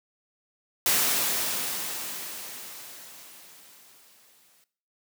white noise with exponential decay, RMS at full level -22 dBFS, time 0.86-4.64 s, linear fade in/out 1 ms, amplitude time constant 820 ms, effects noise-tail reverb RT60 0.5 s tail -17 dB re dry + high-pass 150 Hz 12 dB/octave

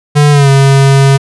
square tone with pitch glide, 146.83 to 137 Hz, D3 to C#3, 0 to -20 cents, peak -4 dBFS, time 0.15-1.18 s, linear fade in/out 20 ms, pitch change -120 cents, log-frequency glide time 0.31-0.49 s, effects resampled to 24000 Hz

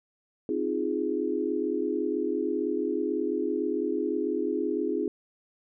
sine chord, F minor seventh, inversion second, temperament equal, 261.6 / 311.1 / 349.2 / 415.3 Hz, C4 / Eb4 / F4 / Ab4, 0 / 0 / 0 / 0 cents, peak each -33 / -31 / -31 / -30 dBFS, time 0.49-5.08 s, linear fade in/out 2 ms, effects none

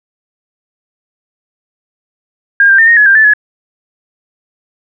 sine tone with pitch steps, 1615 / 1583 / 1808 / 1859 / 1695 / 1589 / 1753 / 1695 Hz, G#6 / G6 / A6 / A#6 / G#6 / G6 / A6 / G#6, -49 / +17 / +47 / -5 / +35 / +23 / -7 / +35 cents, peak -3 dBFS, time 2.6-3.336 s, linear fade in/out 2 ms, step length 92 ms, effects none

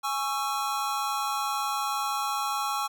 square chord, C# minor, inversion second, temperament equal with one note detuned, 830.6 / 1108.7 / 1339.2 Hz, G#5 / C#6 / E6, 0 / 0 / +27 cents, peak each -32 / -32 / -33 dBFS, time 0.03-2.88 s, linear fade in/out 20 ms, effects none

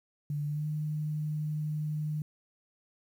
sine tone with pitch glide, 146.83 to 152.01 Hz, D3 to D#3, 0 to -40 cents, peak -30 dBFS, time 0.3-2.22 s, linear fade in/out 2 ms, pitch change +60 cents, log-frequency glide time 0.46-0.66 s, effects 10-bit

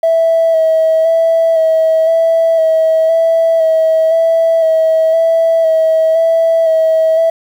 triangle tone with vibrato, 650 Hz, E5, 24 cents flat, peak -4 dBFS, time 0.03-7.3 s, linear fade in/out 5 ms, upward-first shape square, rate 0.98 Hz, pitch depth 19 cents each way, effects tanh soft clip ceiling -5 dBFS + 7-bit

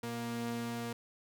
sawtooth tone pair together, 118.1 / 235.1 Hz, A#2 / A#3, +23 / +15 cents, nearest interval octave, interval 1192 cents, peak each -39 / -33 dBFS, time 0.03-0.93 s, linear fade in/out 5 ms, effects none

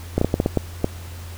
clicks, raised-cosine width 2 ms, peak -4 dBFS, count 8, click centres 0.18 / 0.214 / 0.246 / 0.341 / 0.401 / 0.461 / 0.573 / 0.844 s, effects added 86 Hz sine -33 dBFS peak until 1.37 s + pink hiss -42 dBFS RMS until 1.37 s

